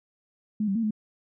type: tone with pitch steps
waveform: sine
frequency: 212.6 / 194.8 / 228.1 / 214.1 Hz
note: G#3 / G3 / A#3 / A3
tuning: +41 / -11 / -37 / -47 cents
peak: -23 dBFS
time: 0.6-0.908 s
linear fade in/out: 5 ms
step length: 77 ms
effects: none